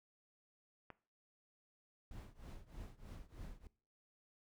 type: click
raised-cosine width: 0.5 ms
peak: -35 dBFS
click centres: 0.903 s
type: noise with tremolo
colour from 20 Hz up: brown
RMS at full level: -48 dBFS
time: 2.11-3.67 s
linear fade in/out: 2 ms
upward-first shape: triangle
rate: 3.2 Hz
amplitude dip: 95%
effects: noise-tail reverb RT60 0.4 s tail -19 dB re dry